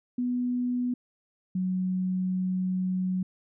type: tone pair in turn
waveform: sine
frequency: 246.9 / 184.97 Hz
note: B3 / F#3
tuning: 0 / 0 cents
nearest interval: perfect fourth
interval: 500 cents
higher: first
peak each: -25 dBFS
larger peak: neither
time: 0.18-0.94 / 1.55-3.23 s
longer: second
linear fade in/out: 5 ms
effects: none